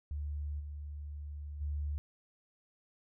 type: tone with level steps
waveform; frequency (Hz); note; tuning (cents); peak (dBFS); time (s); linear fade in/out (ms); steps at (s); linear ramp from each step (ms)
sine; 73.42; D2; 0; -35 / -40 / -33; 0.11-1.98; 0; 0.59 / 1.6; 20
effects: none